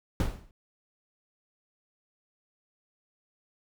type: noise with exponential decay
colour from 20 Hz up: brown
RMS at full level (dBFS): -22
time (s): 0.2-0.51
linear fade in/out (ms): 2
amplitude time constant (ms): 67
effects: none